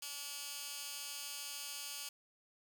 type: tone with high-pass filter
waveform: 15% pulse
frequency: 286.7 Hz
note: D4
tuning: 42 cents flat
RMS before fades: -45 dBFS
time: 0.02-2.09 s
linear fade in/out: 5 ms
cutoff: 3800 Hz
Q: 0.67
effects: 11-bit